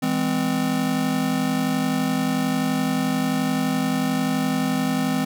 square chord, E augmented, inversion none, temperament just, 164.81 / 206 / 257.5 Hz, E3 / G#3 / B#3, 0 / -14 / -28 cents, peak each -28 / -27 / -23 dBFS, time 0.02-5.25 s, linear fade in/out 10 ms, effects none

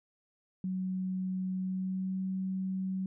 sine tone with pitch glide, 186.4 to 188.89 Hz, F#3 to F#3, +13 to +36 cents, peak -31 dBFS, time 0.64-3.06 s, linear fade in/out 2 ms, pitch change +23 cents, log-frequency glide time 1.55-2.22 s, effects none

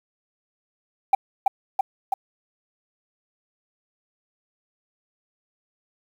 sine tone with echo, 783 Hz, G5, 2 cents flat, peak -9 dBFS, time 1.13-1.15 s, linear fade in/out 5 ms, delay 330 ms, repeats 3, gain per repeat -3 dB, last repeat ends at 2.14 s, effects tanh soft clip ceiling -11 dBFS + 8-bit

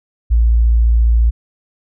sine tone, 57.3 Hz, A#1, 29 cents flat, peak -8 dBFS, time 0.3-1.31 s, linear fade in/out 20 ms, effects none

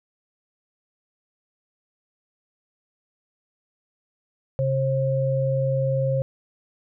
sine tone pair together, 134.1 / 535.2 Hz, C3 / C5, +43 / +39 cents, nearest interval 2 octaves, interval 2396 cents, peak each -22 / -23 dBFS, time 4.59-6.22 s, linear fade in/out 0 ms, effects none

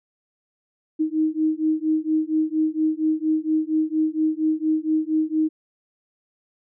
sine beating tone pair, 311.1 / 315.4 Hz, D#4 / D#4, 0 / +24 cents, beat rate 4.3 Hz, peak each -22 dBFS, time 0.99-5.49 s, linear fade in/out 20 ms, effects none

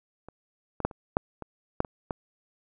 clicks, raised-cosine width 1 ms, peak -29 / -19 / -10 / -29 / -8 / -23 / -9 / -24 / -16 dBFS, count 9, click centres 0.286 / 0.803 / 0.85 / 0.912 / 1.169 / 1.423 / 1.804 / 1.848 / 2.108 s, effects none

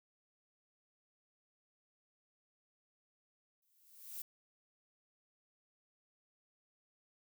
violet noise with exponential growth, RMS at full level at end -42 dBFS, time 3.62-4.22 s, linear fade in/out 5 ms, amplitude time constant 130 ms, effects none

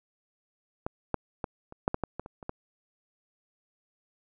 clicks, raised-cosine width 1 ms, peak -17 / -12 / -17 / -30 / -10 / -14 / -15 / -20 / -28 / -29 / -19 dBFS, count 11, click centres 0.865 / 1.143 / 1.442 / 1.724 / 1.879 / 1.944 / 2.037 / 2.196 / 2.261 / 2.428 / 2.494 s, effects none

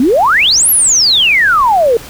sine exponential two-way sweep, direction up then down, 233.1 to 11980 to 439.7 Hz, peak -6 dBFS, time 0-1.97 s, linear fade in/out 2 ms, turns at 0.7 s, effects pink hiss -31 dBFS RMS until 2.09 s

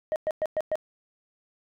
sine tone bursts, 622.3 Hz, D#5, in tune, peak -21 dBFS, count 5, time 0.12-0.755 s, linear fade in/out 0 ms, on 39 ms, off 110 ms, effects tanh soft clip ceiling -22 dBFS

